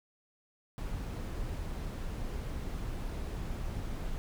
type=noise; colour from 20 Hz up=brown; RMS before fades=-37 dBFS; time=0.78-4.18 s; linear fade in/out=0 ms; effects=none